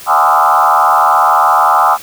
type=tone with frequency modulation; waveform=sine; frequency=1024 Hz; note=C6; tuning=38 cents flat; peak=-6 dBFS; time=0.06-1.98 s; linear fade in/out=50 ms; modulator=76.8 Hz; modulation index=4.1; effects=white hiss -32 dBFS RMS until 2.02 s